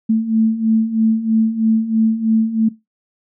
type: beating tone pair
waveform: sine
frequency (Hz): 220 / 223.1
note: A3 / A3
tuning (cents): 0 / +24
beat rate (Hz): 3.1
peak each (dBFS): -19 / -14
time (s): 0.09-2.69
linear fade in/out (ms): 10
effects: noise-tail reverb RT60 0.2 s tail -18 dB re dry